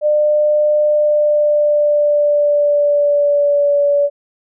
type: tone with pitch glide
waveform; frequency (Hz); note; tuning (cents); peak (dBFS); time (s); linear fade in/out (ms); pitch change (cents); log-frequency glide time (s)
sine; 600 to 573.9; D5 to D5; +37 to -40; -10; 0.01-4.1; 50; -77; 0.82-3.81
effects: none